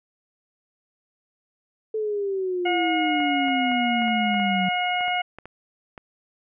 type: exponential sweep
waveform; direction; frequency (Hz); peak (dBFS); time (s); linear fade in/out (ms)
sine; down; 440 to 185; -23; 1.94-4.69; 5
type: harmonic tone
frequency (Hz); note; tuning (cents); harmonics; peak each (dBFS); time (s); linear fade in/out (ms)
721; F#5; -45; 1 / 2 / 3 / 4; -24 / -32 / -27 / -30; 2.65-5.22; 10
type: clicks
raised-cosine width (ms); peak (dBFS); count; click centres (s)
0.5; -24; 12; 3.203 / 3.483 / 3.717 / 4.02 / 4.081 / 4.343 / 4.399 / 5.009 / 5.081 / 5.386 / 5.456 / 5.978
effects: none